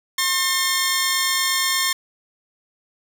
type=tone pair together; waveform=10% pulse; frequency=1070.3 / 1800 Hz; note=C6 / A6; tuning=+39 / +39 cents; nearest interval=major sixth; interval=900 cents; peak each=-13 / -12 dBFS; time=0.18-1.93 s; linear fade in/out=5 ms; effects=none